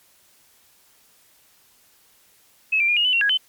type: tone with pitch steps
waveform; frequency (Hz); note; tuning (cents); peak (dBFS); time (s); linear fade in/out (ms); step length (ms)
sine; 2582 / 2362 / 2423 / 2862 / 3001 / 2740 / 1654 / 3049; E7 / D7 / D#7 / F7 / F#7 / F7 / G#6 / G7; -37 / +9 / -47 / +42 / +24 / -34 / -8 / -49; -16; 2.72-3.376; 10; 82
effects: white hiss -57 dBFS RMS until 3.48 s + MP3 96 kbps